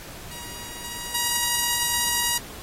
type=tone with level steps; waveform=5% pulse; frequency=956 Hz; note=A#5; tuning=43 cents sharp; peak=-26 / -21 / -10 dBFS; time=0.31-2.38 s; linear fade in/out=5 ms; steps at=0.84 / 1.14 s; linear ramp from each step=10 ms; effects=pink hiss -41 dBFS RMS until 2.62 s + AAC 48 kbps